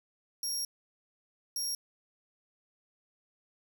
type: tone bursts at uneven times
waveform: 25% pulse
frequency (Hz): 5588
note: F8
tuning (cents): 0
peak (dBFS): -27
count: 2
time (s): 0.43-0.65 / 1.56-1.75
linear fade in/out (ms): 2
effects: none